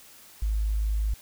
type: tone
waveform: sine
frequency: 52.8 Hz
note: G#1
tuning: 29 cents sharp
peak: -23 dBFS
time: 0.42-1.14 s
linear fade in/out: 5 ms
effects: white hiss -51 dBFS RMS until 1.21 s